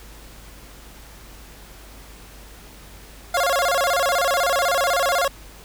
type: tone with vibrato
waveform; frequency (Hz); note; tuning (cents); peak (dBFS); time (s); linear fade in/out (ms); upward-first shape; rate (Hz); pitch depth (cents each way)
25% pulse; 622.3; D#5; 0; -14; 3.34-5.28; 5; square; 16; 210
effects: added 50 Hz sine -44 dBFS peak until 5.64 s + pink hiss -45 dBFS RMS until 5.64 s